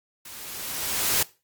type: noise with level ramp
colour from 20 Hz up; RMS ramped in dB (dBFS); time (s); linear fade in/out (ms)
white; -42 to -21; 0.25-1.23; 5
effects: noise-tail reverb RT60 0.3 s tail -20 dB re dry + Opus 48 kbps